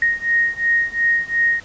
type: beating tone pair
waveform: sine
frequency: 1864.7 / 1867.5 Hz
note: A#6 / A#6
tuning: 0 / +3 cents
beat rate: 2.8 Hz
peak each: -18 / -19 dBFS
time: 0.02-1.6 s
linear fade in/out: 2 ms
effects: pink hiss -43 dBFS RMS until 1.64 s + resampled to 16000 Hz